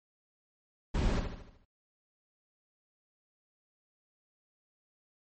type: noise with echo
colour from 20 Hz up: brown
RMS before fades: -28 dBFS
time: 0.94-1.2 s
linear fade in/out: 10 ms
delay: 75 ms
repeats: 6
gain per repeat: -6 dB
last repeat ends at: 1.65 s
effects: low-pass 7000 Hz 12 dB/octave + MP3 32 kbps